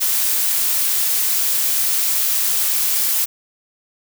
blue noise, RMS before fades -18 dBFS, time 0-3.26 s, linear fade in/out 20 ms, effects none

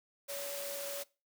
sine tone in noise, 565 Hz, C#5, 33 cents sharp, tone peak -41 dBFS, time 0.28-1.04 s, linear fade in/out 20 ms, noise white, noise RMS -42 dBFS, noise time 0.28-1.04 s, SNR -2 dB, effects noise-tail reverb RT60 0.3 s tail -22 dB re dry + high-pass 300 Hz 12 dB/octave

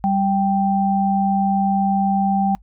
sine tone pair together, 196 / 784 Hz, G3 / G5, 0 / 0 cents, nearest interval 2 octaves, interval 2400 cents, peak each -18 dBFS, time 0.04-2.55 s, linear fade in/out 0 ms, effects noise-tail reverb RT60 0.1 s tail -25 dB re dry + added 50 Hz sine -45 dBFS peak until 2.62 s

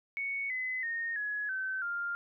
sine tone with pitch steps, 2221 / 2025 / 1846.2 / 1683.2 / 1534.6 / 1399.1 Hz, C#7 / B6 / A#6 / G#6 / G6 / F6, +3 / +43 / -17 / +23 / -37 / +3 cents, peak -32 dBFS, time 0.17-2.15 s, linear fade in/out 0 ms, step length 330 ms, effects none

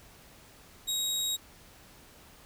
25% pulse tone, 3794 Hz, A#7, 30 cents sharp, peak -25 dBFS, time 0.87-1.37 s, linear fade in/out 20 ms, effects pink hiss -55 dBFS RMS until 2.45 s

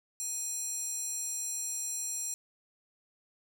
square tone with high-pass filter, 830.6 Hz, G#5, in tune, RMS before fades -36 dBFS, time 0.2-2.34 s, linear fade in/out 0 ms, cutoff 7000 Hz, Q 7.7, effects none

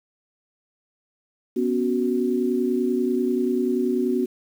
sine chord, B suspended second, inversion none, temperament equal, 246.9 / 277.2 / 370 Hz, B3 / C#4 / F#4, 0 / 0 / 0 cents, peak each -23 / -27 / -23 dBFS, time 1.56-4.26 s, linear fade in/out 10 ms, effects 8-bit

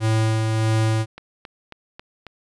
square tone with tremolo, 110.6 Hz, A2, 9 cents sharp, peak -17 dBFS, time 0-1.06 s, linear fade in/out 50 ms, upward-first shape sine, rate 1.6 Hz, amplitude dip 30%
click train, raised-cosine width 0.3 ms, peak -21 dBFS, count 5, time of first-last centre 1.18-2.267 s, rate 3.68 Hz
effects resampled to 24000 Hz

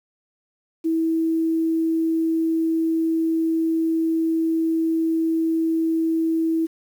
sine tone with quantisation, 325.2 Hz, E4, 23 cents flat, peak -18 dBFS, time 0.84-6.67 s, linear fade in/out 20 ms, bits 8, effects none

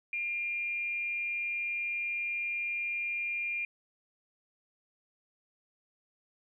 sine tone with frequency modulation, 2400 Hz, D7, 37 cents sharp, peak -31 dBFS, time 0.13-3.65 s, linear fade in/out 2 ms, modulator 288 Hz, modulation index 0.22, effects 12-bit

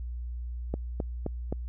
click train, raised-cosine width 2 ms, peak -17 dBFS, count 4, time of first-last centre 0.74-1.525 s, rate 3.82 Hz, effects added 60 Hz sine -33 dBFS peak until 1.68 s

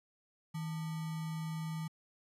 sine tone with sample-and-hold, 160 Hz, D#3, 49 cents sharp, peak -36 dBFS, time 0.54-1.88 s, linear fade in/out 10 ms, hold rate 1050 Hz, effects resampled to 32000 Hz

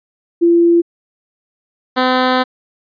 sine / 10% pulse tone pair in turn, 340.9 / 255.4 Hz, F4 / C4, -42 / -42 cents, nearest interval perfect fourth, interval 500 cents, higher first, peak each -7 / -3 dBFS, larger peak second, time 0.41-0.82 / 1.96-2.44 s, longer second, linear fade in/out 20 ms, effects resampled to 11025 Hz

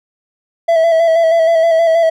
triangle tone with vibrato, 659.3 Hz, E5, in tune, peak -6 dBFS, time 0.68-2.1 s, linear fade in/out 10 ms, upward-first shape square, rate 6.3 Hz, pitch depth 29 cents each way, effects none

